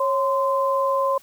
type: tone pair together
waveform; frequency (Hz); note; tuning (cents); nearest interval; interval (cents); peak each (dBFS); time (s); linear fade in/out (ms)
sine; 547.7 / 1034; C#5 / C6; -21 / -21; major seventh; 1100; -21; 0-1.18; 5
effects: white hiss -52 dBFS RMS until 1.22 s